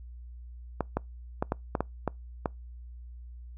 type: clicks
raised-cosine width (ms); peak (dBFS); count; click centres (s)
1; -13; 8; 0.807 / 0.97 / 1.425 / 1.521 / 1.752 / 1.806 / 2.077 / 2.458
effects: noise-tail reverb RT60 0.2 s tail -26 dB re dry + added 60 Hz sine -42 dBFS peak until 3.57 s